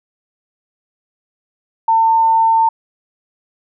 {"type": "tone", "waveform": "sine", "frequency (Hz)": 901, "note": "A5", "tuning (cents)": 41, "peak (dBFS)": -9, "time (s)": [1.88, 2.69], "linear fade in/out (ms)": 5, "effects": []}